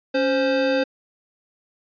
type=tone pair together; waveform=square; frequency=277.2 / 523.6 Hz; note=C#4 / C5; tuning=0 / +1 cents; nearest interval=major seventh; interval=1101 cents; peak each=-24 / -20 dBFS; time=0.14-0.84 s; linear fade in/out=10 ms; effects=resampled to 11025 Hz